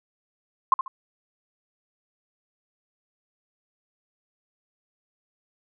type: tone with echo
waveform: sine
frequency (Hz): 1059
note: C6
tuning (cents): +21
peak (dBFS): -13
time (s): 0.72-0.74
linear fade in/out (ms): 2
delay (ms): 70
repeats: 2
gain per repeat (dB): -10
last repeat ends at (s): 0.88
effects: none